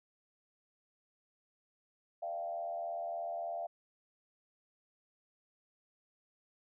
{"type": "tone with frequency modulation", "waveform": "sine", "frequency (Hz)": 684, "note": "F5", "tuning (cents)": -36, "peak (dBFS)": -36, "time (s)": [2.22, 3.67], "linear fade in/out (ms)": 10, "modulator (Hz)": 83.4, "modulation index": 0.82, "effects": []}